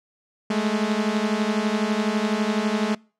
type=beating tone pair; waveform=sawtooth; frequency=207.7 / 219.7 Hz; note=G#3 / A3; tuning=0 / -2 cents; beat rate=12 Hz; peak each=-20 dBFS; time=0.5-2.95 s; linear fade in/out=5 ms; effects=noise-tail reverb RT60 0.4 s tail -26 dB re dry + low-pass 6000 Hz 12 dB/octave